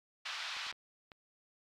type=band-pass noise; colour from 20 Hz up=white; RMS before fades=-41 dBFS; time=0.25-0.72 s; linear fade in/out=10 ms; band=890 to 4400 Hz; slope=24 dB/octave
type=clicks; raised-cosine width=0.3 ms; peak=-35 dBFS; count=4; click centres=0.567 / 0.667 / 0.726 / 1.118 s
effects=MP3 96 kbps